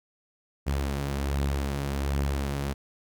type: beating tone pair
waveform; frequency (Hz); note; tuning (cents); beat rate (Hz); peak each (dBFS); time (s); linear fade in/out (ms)
sawtooth; 69.5 / 70.8; C#2 / C#2; +5 / +37; 1.3; -23 / -30; 0.66-2.74; 20
effects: none